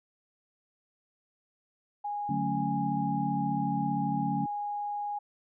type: tone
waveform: sine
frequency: 824 Hz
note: G#5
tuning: 14 cents flat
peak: -31 dBFS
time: 2.04-5.19 s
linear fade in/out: 10 ms
type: chord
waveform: sine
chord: D major seventh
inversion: none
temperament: equal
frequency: 146.83 / 185 / 220 / 277.2 Hz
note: D3 / F#3 / A3 / C#4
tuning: 0 / 0 / 0 / 0 cents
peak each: -34 dBFS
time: 2.29-4.46 s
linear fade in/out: 5 ms
effects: none